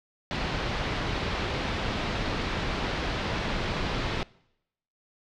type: low-pass noise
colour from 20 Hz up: pink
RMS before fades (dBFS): -30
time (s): 0.31-4.23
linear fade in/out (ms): 0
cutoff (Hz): 4300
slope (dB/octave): 24
effects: noise-tail reverb RT60 0.8 s tail -23 dB re dry